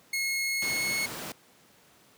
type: tone with pitch glide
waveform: sawtooth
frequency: 2167 to 2182 Hz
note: C#7 to C#7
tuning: -40 to -28 cents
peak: -24 dBFS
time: 0.13-1.06 s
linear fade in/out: 5 ms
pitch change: +12 cents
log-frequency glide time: 0.45-0.84 s
type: noise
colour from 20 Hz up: pink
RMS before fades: -37 dBFS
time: 0.62-1.32 s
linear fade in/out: 2 ms
effects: pink hiss -59 dBFS RMS until 2.17 s + high-pass 150 Hz 12 dB/octave